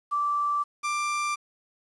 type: tone pair in turn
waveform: sine / 30% pulse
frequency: 1167 / 1182.6 Hz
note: D6 / D6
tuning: -11 / +12 cents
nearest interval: unison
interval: 23 cents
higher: second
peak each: -23 dBFS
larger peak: neither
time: 0.11-0.64 / 0.83-1.36 s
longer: neither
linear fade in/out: 20 ms
effects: resampled to 22050 Hz + 9-bit